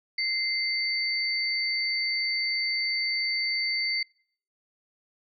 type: tone pair together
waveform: sine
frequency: 2085 / 4563 Hz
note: C7 / C#8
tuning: -7 / +49 cents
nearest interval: octave + major second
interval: 1356 cents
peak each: -28 dBFS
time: 0.18-4.03 s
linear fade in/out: 5 ms
effects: noise-tail reverb RT60 0.6 s tail -26 dB re dry